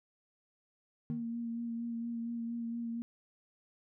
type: tone with exponential decay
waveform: triangle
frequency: 155.56 Hz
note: D#3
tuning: in tune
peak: -32 dBFS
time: 1.1-1.32 s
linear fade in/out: 0 ms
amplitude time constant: 47 ms
type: tone with vibrato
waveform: sine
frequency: 233.1 Hz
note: A#3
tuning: in tune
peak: -35 dBFS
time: 1.1-3.02 s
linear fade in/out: 0 ms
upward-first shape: sine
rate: 4.3 Hz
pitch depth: 19 cents each way
effects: none